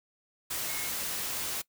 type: tone in noise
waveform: sine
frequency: 2166 Hz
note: C#7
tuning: 41 cents flat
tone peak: -41 dBFS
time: 0.68-0.89 s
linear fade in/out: 10 ms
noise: white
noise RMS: -34 dBFS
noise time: 0.5-1.62 s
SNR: -10 dB
effects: noise-tail reverb RT60 0.1 s tail -21 dB re dry